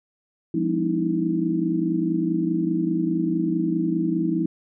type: tone cluster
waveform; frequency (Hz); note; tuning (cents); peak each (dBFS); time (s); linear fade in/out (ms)
sine; 173.4 / 203.8 / 253.1 / 298.6 / 323.4; F3 / G#3 / B3 / D4 / E4; -12 / -32 / +43 / +29 / -33; -26 / -30 / -30 / -29 / -23; 0.54-4.46; 5
effects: none